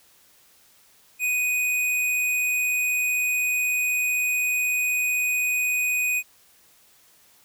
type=tone; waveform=square; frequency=2489 Hz; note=D#7; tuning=in tune; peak=-22 dBFS; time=1.19-6.23 s; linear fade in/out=50 ms; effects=white hiss -57 dBFS RMS until 7.44 s